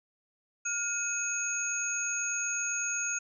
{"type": "tone cluster", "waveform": "sine", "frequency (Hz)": [1422, 2543, 6630], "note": ["F6", "D#7", "G#8"], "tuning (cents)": [31, 37, -4], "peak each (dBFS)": [-36, -37, -31], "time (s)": [0.65, 3.19], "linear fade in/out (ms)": 10, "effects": []}